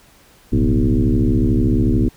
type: tone with frequency modulation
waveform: sine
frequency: 100 Hz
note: G2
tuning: 35 cents sharp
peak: -12 dBFS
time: 0.52-2.09 s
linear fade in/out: 10 ms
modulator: 71.2 Hz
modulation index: 3.4
effects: pink hiss -50 dBFS RMS until 2.16 s